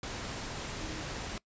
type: tone in noise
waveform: sine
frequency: 312.6 Hz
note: D#4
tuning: 8 cents sharp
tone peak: -44 dBFS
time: 0.81-1.02 s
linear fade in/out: 2 ms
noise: pink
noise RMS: -39 dBFS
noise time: 0.03-1.38 s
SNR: -8 dB
effects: noise-tail reverb RT60 0.1 s tail -22 dB re dry + resampled to 16000 Hz